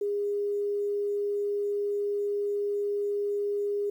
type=tone; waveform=sine; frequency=408.3 Hz; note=G#4; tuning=29 cents flat; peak=-26 dBFS; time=0.01-3.9 s; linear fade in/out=5 ms; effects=10-bit